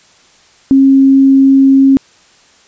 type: tone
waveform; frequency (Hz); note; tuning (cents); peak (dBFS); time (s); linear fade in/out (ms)
sine; 270.3; C#4; -44; -3; 0.71-1.97; 0
effects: white hiss -46 dBFS RMS until 2.67 s + resampled to 16000 Hz